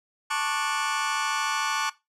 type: chord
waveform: sawtooth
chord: D major seventh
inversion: second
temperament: just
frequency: 881 / 1101.2 / 1174.7 / 1468.3 Hz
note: A5 / C#6 / D6 / F#6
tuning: +2 / -12 / 0 / -14 cents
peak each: -27 dBFS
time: 0.3-1.9 s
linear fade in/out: 10 ms
effects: noise-tail reverb RT60 0.2 s tail -17 dB re dry + low-pass 8000 Hz 12 dB/octave